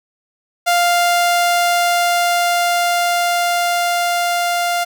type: tone with level ramp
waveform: sawtooth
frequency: 698.5 Hz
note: F5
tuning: in tune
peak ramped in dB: -8 to -12 dBFS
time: 0.66-4.85 s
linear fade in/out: 20 ms
effects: none